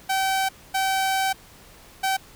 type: tone bursts at uneven times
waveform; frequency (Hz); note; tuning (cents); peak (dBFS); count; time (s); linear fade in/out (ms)
sawtooth; 769; G5; -33; -17; 3; 0.09-0.49 / 0.74-1.33 / 2.03-2.17; 10
effects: pink hiss -49 dBFS RMS until 2.35 s